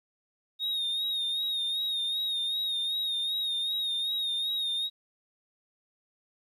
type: tone with vibrato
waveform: sine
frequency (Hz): 3719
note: A#7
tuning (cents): -5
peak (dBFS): -25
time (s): 0.59-4.9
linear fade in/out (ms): 50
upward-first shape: sine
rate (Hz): 2.6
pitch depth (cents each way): 50
effects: tanh soft clip ceiling -27 dBFS + 11-bit